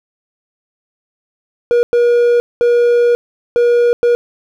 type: tone bursts at uneven times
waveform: triangle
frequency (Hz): 478.5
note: A#4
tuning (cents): +45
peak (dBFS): -6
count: 5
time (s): 1.71-1.83 / 1.93-2.4 / 2.61-3.15 / 3.56-3.93 / 4.03-4.15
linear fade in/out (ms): 0
effects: none